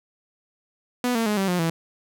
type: tone with pitch steps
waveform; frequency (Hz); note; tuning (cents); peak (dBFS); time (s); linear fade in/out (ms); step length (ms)
sawtooth; 246.9 / 227.7 / 210 / 193.71 / 178.67 / 164.79; B3 / A#3 / G#3 / G3 / F3 / E3; 0 / -40 / +19 / -20 / +40 / 0; -17; 1.04-1.7; 2; 110
effects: none